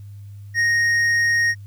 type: tone with hard clipping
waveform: sine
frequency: 1864.7 Hz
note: A#6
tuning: in tune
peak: -17 dBFS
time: 0.54-1.55 s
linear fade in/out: 50 ms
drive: 6 dB
effects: added 101 Hz sine -35 dBFS peak until 1.66 s + white hiss -62 dBFS RMS until 1.66 s